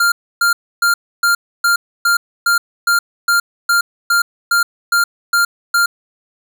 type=tone bursts; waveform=square; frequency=1396.9 Hz; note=F6; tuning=in tune; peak=-11 dBFS; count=15; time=0-5.86 s; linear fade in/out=5 ms; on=120 ms; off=290 ms; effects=none